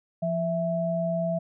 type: tone pair together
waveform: sine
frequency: 171.73 / 659.3 Hz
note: F3 / E5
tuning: -29 / 0 cents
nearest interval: octave + major seventh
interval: 2329 cents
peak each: -28 / -26 dBFS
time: 0.22-1.39 s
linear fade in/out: 10 ms
effects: none